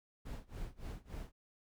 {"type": "noise with tremolo", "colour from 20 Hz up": "brown", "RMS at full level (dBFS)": -42, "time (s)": [0.25, 1.32], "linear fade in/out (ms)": 10, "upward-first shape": "sine", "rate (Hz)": 3.5, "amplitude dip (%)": 95, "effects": []}